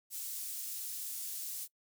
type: high-pass noise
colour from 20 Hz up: pink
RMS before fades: -41 dBFS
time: 0.1-1.68 s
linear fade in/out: 50 ms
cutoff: 8500 Hz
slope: 12 dB/octave
effects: noise-tail reverb RT60 0.1 s tail -22 dB re dry